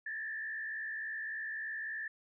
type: tone with frequency modulation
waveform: sine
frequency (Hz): 1759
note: A6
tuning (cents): -1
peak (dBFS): -37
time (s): 0.06-2.08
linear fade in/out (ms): 5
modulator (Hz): 63.5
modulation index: 1
effects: none

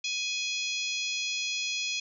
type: harmonic tone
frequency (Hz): 836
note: G#5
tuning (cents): +11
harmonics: 3 / 4 / 5 / 6 / 7 / 8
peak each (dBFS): -33 / -35 / -37 / -39 / -40 / -41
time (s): 0.04-2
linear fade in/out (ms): 5
effects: none

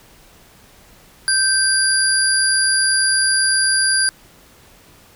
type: tone cluster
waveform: sine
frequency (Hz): 1558 / 4789 / 9970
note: G6 / D8 / D#9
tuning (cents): -11 / +33 / +2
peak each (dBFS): -18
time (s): 1.28-4.09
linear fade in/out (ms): 0
effects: pink hiss -48 dBFS RMS until 5.15 s

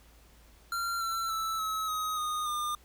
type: tone with pitch steps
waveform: square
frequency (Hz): 1377 / 1347.1 / 1317.9 / 1289.2 / 1261.3 / 1233.9 / 1207.1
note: F6 / E6 / E6 / E6 / D#6 / D#6 / D6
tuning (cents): -25 / +37 / -1 / -39 / +23 / -15 / +47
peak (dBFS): -31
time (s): 0.72-2.75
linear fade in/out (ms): 2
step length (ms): 290
effects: added 55 Hz sine -57 dBFS peak until 2.84 s + pink hiss -61 dBFS RMS until 2.84 s

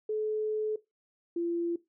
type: tone pair in turn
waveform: sine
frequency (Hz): 430 / 341.3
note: A4 / F4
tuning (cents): -40 / -40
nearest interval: major third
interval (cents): 400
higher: first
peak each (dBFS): -28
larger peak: neither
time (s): 0.09-0.76 / 1.36-1.76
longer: first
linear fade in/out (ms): 5
effects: noise-tail reverb RT60 0.2 s tail -18 dB re dry

